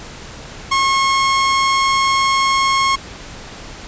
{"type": "tone", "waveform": "sawtooth", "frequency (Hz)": 1085, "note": "C#6", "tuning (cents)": -37, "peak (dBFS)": -9, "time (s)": [0.71, 2.96], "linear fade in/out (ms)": 10, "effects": ["pink hiss -34 dBFS RMS until 3.87 s", "resampled to 16000 Hz"]}